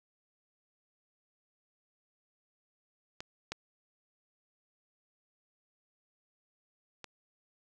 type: clicks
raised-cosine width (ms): 0.2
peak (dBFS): -23 / -19 / -26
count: 3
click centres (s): 3.205 / 3.52 / 7.043
effects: none